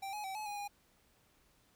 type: tone with pitch steps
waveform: square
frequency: 782 / 840 / 769 / 854 / 823 / 816 Hz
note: G5 / G#5 / G5 / G#5 / G#5 / G#5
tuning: -4 / +19 / -33 / +48 / -16 / -31 cents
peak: -40 dBFS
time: 0.02-0.68 s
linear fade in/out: 10 ms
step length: 110 ms
effects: pink hiss -70 dBFS RMS until 1.75 s